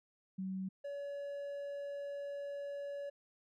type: tone pair in turn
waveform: sine / triangle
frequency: 189.3 / 567.3 Hz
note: F#3 / C#5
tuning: +40 / +40 cents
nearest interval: octave + perfect fifth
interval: 1900 cents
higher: second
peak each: -37 / -38 dBFS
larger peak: first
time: 0.38-0.69 / 0.84-3.1 s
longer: second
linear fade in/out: 10 ms
effects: none